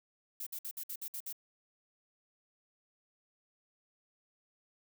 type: noise bursts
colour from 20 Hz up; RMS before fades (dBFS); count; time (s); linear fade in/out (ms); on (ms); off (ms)
violet; -41; 8; 0.4-1.327; 5; 66; 57
effects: none